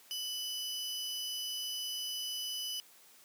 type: tone pair together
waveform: 35% pulse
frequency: 2981 / 5013 Hz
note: F#7 / D#8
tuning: +12 / +12 cents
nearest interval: major sixth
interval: 900 cents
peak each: -36 / -39 dBFS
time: 0.11-2.8 s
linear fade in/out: 0 ms
effects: white hiss -60 dBFS RMS until 3.24 s + high-pass 200 Hz 12 dB/octave